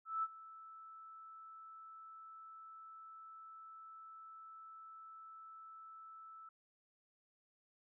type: tone with ADSR envelope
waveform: sine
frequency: 1315 Hz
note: E6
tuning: 5 cents flat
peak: -33 dBFS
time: 0.05-6.49 s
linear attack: 180 ms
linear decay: 41 ms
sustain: -19 dB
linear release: 4 ms
effects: none